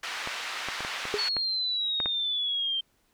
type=band-pass noise; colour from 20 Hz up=pink; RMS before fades=-35 dBFS; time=0.03-1.29 s; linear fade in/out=5 ms; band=1300 to 3900 Hz; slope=12 dB/octave
type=clicks; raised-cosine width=0.5 ms; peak=-17 dBFS; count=8; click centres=0.274 / 0.686 / 0.806 / 0.849 / 1.054 / 1.367 / 2.002 / 2.059 s
type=tone with exponential decay; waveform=triangle; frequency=415.3 Hz; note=G#4; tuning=in tune; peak=-19 dBFS; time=1.14-1.23 s; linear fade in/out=0 ms; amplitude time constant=19 ms
type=exponential sweep; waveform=sine; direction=down; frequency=4435 to 3136 Hz; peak=-26 dBFS; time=1.18-2.81 s; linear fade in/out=10 ms
effects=pink hiss -69 dBFS RMS until 3.13 s